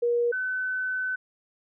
sine tone pair in turn, 476.5 / 1512.8 Hz, A#4 / F#6, +38 / +38 cents, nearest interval octave + minor sixth, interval 2000 cents, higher second, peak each -21 / -26 dBFS, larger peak first, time 0.02-0.32 / 0.32-1.16 s, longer second, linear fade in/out 10 ms, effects none

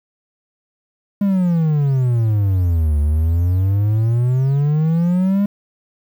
triangle exponential two-way sweep, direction down then up, 205 to 72.5 to 205 Hz, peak -11 dBFS, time 1.21-5.46 s, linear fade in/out 5 ms, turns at 2.99 s, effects 8-bit

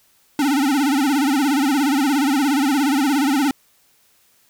square tone with vibrato, 279.8 Hz, C#4, 16 cents sharp, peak -16 dBFS, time 0.39-3.51 s, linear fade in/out 2 ms, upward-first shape sine, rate 17 Hz, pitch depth 140 cents each way, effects white hiss -58 dBFS RMS until 4.49 s

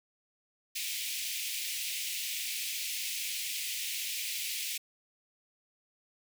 pink high-pass noise, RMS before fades -36 dBFS, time 0.75-4.78 s, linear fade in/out 10 ms, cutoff 2200 Hz, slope 48 dB/octave, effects none

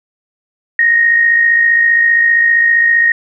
sine tone with amplitude modulation, 1864.7 Hz, A#6, in tune, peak -5 dBFS, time 0.79-3.12 s, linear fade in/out 2 ms, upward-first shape sine, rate 55.2 Hz, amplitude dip 45%, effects none

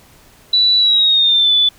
sine tone with pitch glide, 3953 to 3481 Hz, B7 to A7, +1 to -19 cents, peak -9 dBFS, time 0.53-1.69 s, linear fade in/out 5 ms, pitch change -220 cents, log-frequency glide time 0.78-1.54 s, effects pink hiss -47 dBFS RMS until 1.78 s

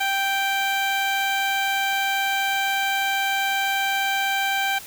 15% pulse tone with notch filter, 784 Hz, G5, in tune, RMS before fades -23 dBFS, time 0-4.79 s, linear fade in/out 10 ms, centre 9000 Hz, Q 1.2, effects white hiss -40 dBFS RMS until 4.86 s

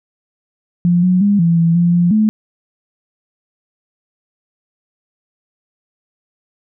sine tone with pitch steps, 174.7 / 182.3 / 203 / 168.3 / 166.7 / 172.7 / 174 / 215.5 Hz, F3 / F#3 / G#3 / E3 / E3 / F3 / F3 / A3, +1 / -25 / -39 / +36 / +20 / -19 / -6 / -36 cents, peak -9 dBFS, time 0.85-2.29 s, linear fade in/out 0 ms, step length 180 ms, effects none

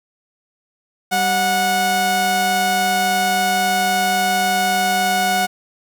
sawtooth tone pair together, 194 / 732.4 Hz, G3 / F#5, -18 / -18 cents, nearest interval octave + major seventh, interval 2300 cents, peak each -21 / -12 dBFS, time 1.11-5.47 s, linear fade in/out 20 ms, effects none

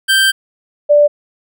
25% pulse / sine tone pair in turn, 1568 / 587.3 Hz, G6 / D5, 0 / 0 cents, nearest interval octave + perfect fourth, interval 1700 cents, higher first, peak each -5 dBFS, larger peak neither, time 0.08-0.32 / 0.89-1.08 s, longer first, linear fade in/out 20 ms, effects none

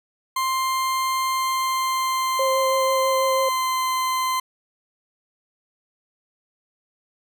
40% pulse tone with pitch glide, 1050 to 1033.8 Hz, C6 to C6, +6 to -21 cents, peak -20 dBFS, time 0.36-4.4 s, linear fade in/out 5 ms, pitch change -27 cents, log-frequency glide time 1.35-3.92 s
sine tone with vibrato, 532 Hz, C5, 29 cents sharp, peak -20 dBFS, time 2.39-3.49 s, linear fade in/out 5 ms, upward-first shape sine, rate 6.1 Hz, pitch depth 14 cents each way
effects none

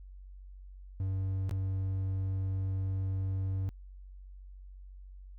triangle tone with dropouts, 95.5 Hz, G2, 45 cents flat, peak -28 dBFS, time 1-3.69 s, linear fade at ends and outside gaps 0 ms, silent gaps 1.494-1.511 s, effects added 47 Hz sine -46 dBFS peak until 5.38 s

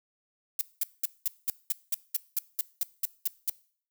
violet noise bursts, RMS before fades -27 dBFS, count 14, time 0.59-3.498 s, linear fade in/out 2 ms, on 22 ms, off 200 ms, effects noise-tail reverb RT60 0.5 s tail -21 dB re dry

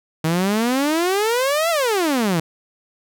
sawtooth exponential two-way sweep, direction up then down, 155.56 to 689 to 155.56 Hz, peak -13 dBFS, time 0.24-2.4 s, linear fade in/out 5 ms, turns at 1.7 s, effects none

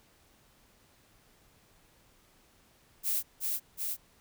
violet noise with echo, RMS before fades -30 dBFS, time 3.03-3.23 s, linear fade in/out 50 ms, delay 370 ms, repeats 2, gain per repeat -2 dB, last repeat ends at 3.97 s, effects pink hiss -64 dBFS RMS until 4.2 s

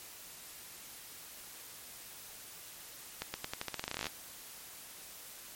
accelerating click train, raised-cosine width 0.2 ms, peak -18 dBFS, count 19, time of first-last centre 3.22-4.068 s, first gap 120 ms, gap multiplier 0.87, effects white hiss -50 dBFS RMS until 5.55 s + MP3 64 kbps

